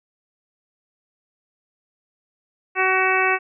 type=harmonic tone; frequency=376.3 Hz; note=F#4; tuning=29 cents sharp; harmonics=1 / 2 / 3 / 4 / 5 / 6 / 7; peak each=-24 / -24 / -24 / -24 / -24 / -24 / -24 dBFS; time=2.75-3.39 s; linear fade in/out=50 ms; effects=none